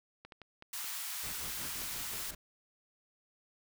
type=clicks; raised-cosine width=0.3 ms; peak=-33 dBFS; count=5; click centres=0.25 / 0.322 / 0.417 / 0.624 / 0.843 s
type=high-pass noise; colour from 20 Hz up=white; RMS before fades=-40 dBFS; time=0.73-2.31 s; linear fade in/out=5 ms; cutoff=880 Hz; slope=24 dB/octave
type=noise with tremolo; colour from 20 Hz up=pink; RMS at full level=-47 dBFS; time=1.23-2.35 s; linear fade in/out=5 ms; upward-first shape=sine; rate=5.6 Hz; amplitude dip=70%
effects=none